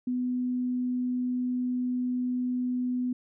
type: tone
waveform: sine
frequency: 249.5 Hz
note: B3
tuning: 18 cents sharp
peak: -26 dBFS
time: 0.07-3.13 s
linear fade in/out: 5 ms
effects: none